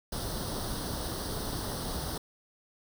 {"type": "noise with comb filter", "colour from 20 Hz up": "pink", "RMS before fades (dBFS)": -35, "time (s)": [0.12, 2.18], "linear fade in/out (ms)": 5, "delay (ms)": 0.21, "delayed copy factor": 0.8, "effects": []}